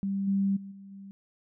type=tone with level steps; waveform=sine; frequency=196.4 Hz; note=G3; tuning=4 cents sharp; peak=-27 / -23 / -39 / -44 / -42 dBFS; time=0.03-1.11 s; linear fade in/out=0 ms; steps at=0.27 / 0.56 / 0.71 / 0.91 s; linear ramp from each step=10 ms; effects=none